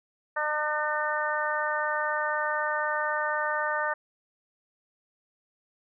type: harmonic tone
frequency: 302 Hz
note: D4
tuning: 48 cents sharp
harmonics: 2 / 3 / 4 / 5 / 6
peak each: -32 / -32 / -32 / -32 / -32 dBFS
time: 0.36-3.94 s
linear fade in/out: 10 ms
effects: none